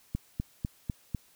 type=click train; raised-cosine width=5 ms; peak=-18 dBFS; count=5; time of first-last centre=0.15-1.148 s; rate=4.01 Hz; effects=white hiss -62 dBFS RMS until 1.35 s